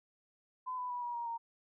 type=tone with pitch steps; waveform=sine; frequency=1014 / 996 / 978.3 / 961 / 943.9 / 927.2 Hz; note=B5 / B5 / B5 / B5 / A#5 / A#5; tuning=+45 / +14 / -17 / -48 / +21 / -10 cents; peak=-36 dBFS; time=0.66-1.38 s; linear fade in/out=20 ms; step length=120 ms; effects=none